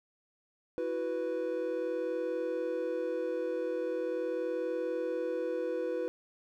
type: chord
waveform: triangle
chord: E suspended second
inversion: none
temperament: equal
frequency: 329.6 / 370 / 493.9 Hz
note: E4 / F#4 / B4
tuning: 0 / 0 / 0 cents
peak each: -36 / -36 / -31 dBFS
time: 0.78-6.08 s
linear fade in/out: 0 ms
effects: none